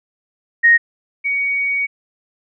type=tone pair in turn; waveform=sine; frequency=1866 / 2245 Hz; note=A#6 / C#7; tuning=+1 / +21 cents; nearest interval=minor third; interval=320 cents; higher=second; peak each=-7 / -16 dBFS; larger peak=first; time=0.63-0.78 / 1.24-1.87 s; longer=second; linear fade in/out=20 ms; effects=none